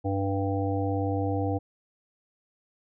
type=harmonic tone; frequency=98.1 Hz; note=G2; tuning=2 cents sharp; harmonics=1 / 3 / 5 / 7 / 8; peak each=-28 / -30 / -32 / -36 / -35 dBFS; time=0.04-1.59 s; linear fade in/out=20 ms; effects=none